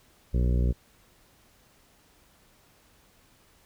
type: harmonic tone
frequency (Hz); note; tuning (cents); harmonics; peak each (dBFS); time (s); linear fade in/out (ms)
61; B1; -21; 1 / 2 / 3 / 4 / 5 / 6 / 7 / 8 / 9; -22 / -29 / -33 / -38 / -42 / -41 / -42 / -45 / -46; 0.33-0.73; 20
effects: pink hiss -61 dBFS RMS until 3.65 s